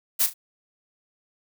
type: noise with echo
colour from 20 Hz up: blue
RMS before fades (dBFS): -20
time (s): 0.19-0.27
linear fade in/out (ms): 20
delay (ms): 35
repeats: 2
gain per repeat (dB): -11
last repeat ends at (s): 0.34
effects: none